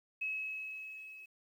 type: tone with level ramp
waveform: sine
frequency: 2572 Hz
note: E7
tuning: 43 cents flat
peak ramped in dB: -33 to -49 dBFS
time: 0.21-1.26 s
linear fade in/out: 10 ms
effects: 11-bit